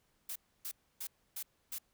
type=noise bursts; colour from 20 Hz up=blue; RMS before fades=-41 dBFS; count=5; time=0.29-1.785 s; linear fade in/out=5 ms; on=67 ms; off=290 ms; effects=pink hiss -75 dBFS RMS until 1.93 s

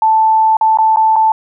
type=tone with dropouts; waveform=sine; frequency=880 Hz; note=A5; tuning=in tune; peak=-7 dBFS; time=0.02-1.32 s; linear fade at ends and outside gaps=2 ms; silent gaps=0.569-0.611 / 0.773-0.786 / 0.961-0.97 / 1.159-1.163 s; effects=none

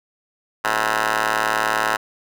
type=ring-modulated tone; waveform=10% pulse; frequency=110 Hz; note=A2; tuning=in tune; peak=-7 dBFS; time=0.64-1.97 s; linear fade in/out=10 ms; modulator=1190 Hz; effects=none

